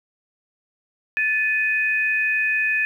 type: tone pair together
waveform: sine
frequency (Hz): 1744.2 / 2498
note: A6 / D#7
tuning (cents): -16 / +6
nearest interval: tritone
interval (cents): 622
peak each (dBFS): -21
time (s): 1.17-2.85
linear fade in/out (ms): 0
effects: 9-bit